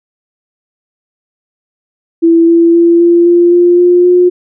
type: tone with pitch steps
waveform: sine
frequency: 332.8 / 336.3 / 339.8 / 343.3 / 346.9 / 350.6 / 354.2 / 357.9 Hz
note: E4 / E4 / F4 / F4 / F4 / F4 / F4 / F4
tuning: +17 / +35 / -47 / -30 / -12 / +7 / +24 / +42 cents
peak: -3 dBFS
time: 2.22-4.3 s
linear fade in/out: 20 ms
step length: 260 ms
effects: none